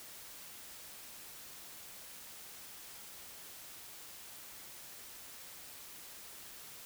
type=silence; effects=white hiss -51 dBFS RMS until 6.85 s